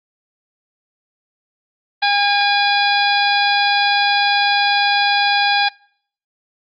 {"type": "harmonic tone with a mistuned harmonic", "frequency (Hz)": 812, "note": "G#5", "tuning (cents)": -39, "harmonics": [1, 2, 3, 4, 5, 6], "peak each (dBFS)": [-16, -19, -21, -22, -23, -24], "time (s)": [2.02, 5.69], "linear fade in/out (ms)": 10, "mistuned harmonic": 4, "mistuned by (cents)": 72, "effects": ["noise-tail reverb RT60 0.6 s tail -25 dB re dry", "Opus 24 kbps"]}